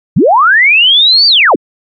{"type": "linear two-way sweep", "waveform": "sine", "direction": "up then down", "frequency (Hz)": [110, 4699, 156], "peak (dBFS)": -3, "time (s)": [0.16, 1.56], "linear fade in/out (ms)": 10, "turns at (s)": 1.27, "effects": ["MP3 96 kbps"]}